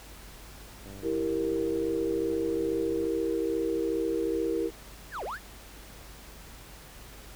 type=click train; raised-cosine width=2 ms; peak=-34 dBFS; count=218; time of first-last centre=0.86-3.065 s; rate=98.4 Hz
type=chord; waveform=sine; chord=E diminished; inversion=none; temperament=equal; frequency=329.6 / 392 / 466.2 Hz; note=E4 / G4 / Bb4; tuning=0 / 0 / 0 cents; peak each=-30 / -32 / -30 dBFS; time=1.02-4.71 s; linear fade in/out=50 ms
type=linear two-way sweep; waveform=triangle; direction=down then up; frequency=1910 to 347.2 to 1910 Hz; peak=-31 dBFS; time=5.11-5.39 s; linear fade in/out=50 ms; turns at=5.24 s
effects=added 50 Hz sine -49 dBFS peak until 7.35 s + pink hiss -49 dBFS RMS until 7.35 s